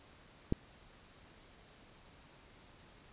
click, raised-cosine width 3 ms, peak -17 dBFS, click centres 0.524 s, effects pink hiss -60 dBFS RMS until 3.12 s + resampled to 8000 Hz

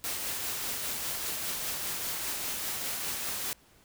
white noise with tremolo, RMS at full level -33 dBFS, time 0.04-3.53 s, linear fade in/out 0 ms, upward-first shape triangle, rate 5 Hz, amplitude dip 30%, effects pink hiss -61 dBFS RMS until 3.84 s

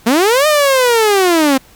sawtooth linear two-way sweep, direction up then down, 213.8 to 619 to 258.5 Hz, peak -5 dBFS, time 0.06-1.58 s, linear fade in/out 10 ms, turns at 0.47 s, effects pink hiss -45 dBFS RMS until 1.75 s

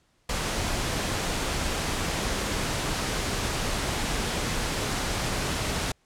pink noise, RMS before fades -28 dBFS, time 0.29-5.92 s, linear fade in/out 5 ms, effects pink hiss -67 dBFS RMS until 6.05 s + low-pass 9000 Hz 12 dB/octave

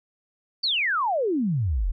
sine exponential sweep, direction down, 4699 to 36.07 Hz, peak -21 dBFS, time 0.63-1.92 s, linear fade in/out 10 ms, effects none

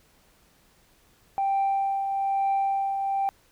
sine tone with tremolo, 785 Hz, G5, 2 cents sharp, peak -19 dBFS, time 1.38-3.29 s, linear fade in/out 0 ms, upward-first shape triangle, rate 1.1 Hz, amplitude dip 50%, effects tanh soft clip ceiling -19 dBFS + pink hiss -61 dBFS RMS until 3.51 s

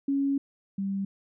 sine tone pair in turn, 277.2 / 196.01 Hz, C#4 / G3, 0 / 0 cents, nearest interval tritone, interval 600 cents, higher first, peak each -23 / -27 dBFS, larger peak first, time 0.08-0.38 / 0.78-1.05 s, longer first, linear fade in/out 5 ms, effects none

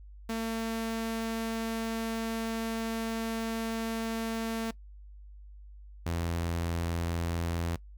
sawtooth tone pair in turn, 225.8 / 84.58 Hz, A3 / E2, +45 / +45 cents, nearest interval octave + perfect fourth, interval 1700 cents, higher first, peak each -27 / -26 dBFS, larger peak second, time 0.29-4.71 / 6.06-7.76 s, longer first, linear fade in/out 5 ms, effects noise-tail reverb RT60 0.1 s tail -21 dB re dry + added 50 Hz sine -46 dBFS peak until 7.97 s

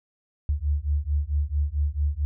sine beating tone pair, 71 / 75.5 Hz, C#2 / D2, +42 / +48 cents, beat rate 4.5 Hz, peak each -25 dBFS, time 0.49-2.25 s, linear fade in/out 0 ms, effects none

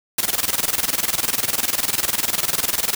white noise with tremolo, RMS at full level -19 dBFS, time 0.18-2.95 s, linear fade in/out 5 ms, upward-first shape square, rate 20 Hz, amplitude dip 80%, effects none

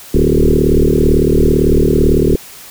sine tone with frequency modulation, 210 Hz, G#3, 19 cents sharp, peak -7 dBFS, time 0.14-2.36 s, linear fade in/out 5 ms, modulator 37.9 Hz, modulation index 5.9, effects white hiss -35 dBFS RMS until 2.7 s

